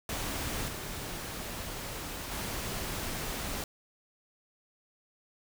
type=noise with level steps; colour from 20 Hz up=pink; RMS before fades=-35 / -39 / -36 dBFS; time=0.09-3.64 s; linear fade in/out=2 ms; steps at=0.68 / 2.31 s; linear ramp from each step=5 ms; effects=none